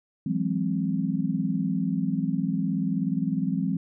sine tone cluster, 165.7 / 184.9 / 205.1 / 262.1 Hz, E3 / F#3 / G#3 / C4, +9 / -1 / -21 / +3 cents, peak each -29 dBFS, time 0.26-3.77 s, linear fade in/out 5 ms, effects none

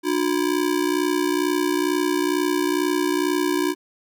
square ring-modulated tone, 329.6 Hz, E4, in tune, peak -17 dBFS, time 0.03-3.75 s, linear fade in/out 50 ms, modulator 31.1 Hz, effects none

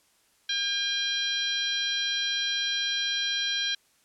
harmonic tone, 804 Hz, G5, 44 cents sharp, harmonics 2 / 3 / 4 / 5 / 6 / 7, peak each -33 / -37 / -29 / -31 / -43 / -38 dBFS, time 0.49-3.75 s, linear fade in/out 5 ms, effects white hiss -65 dBFS RMS until 4.04 s + low-pass 11000 Hz 12 dB/octave

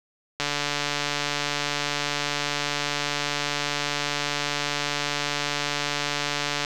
click train, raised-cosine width 0.2 ms, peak -8 dBFS, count 907, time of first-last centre 0.4-6.648 s, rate 145 Hz, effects none

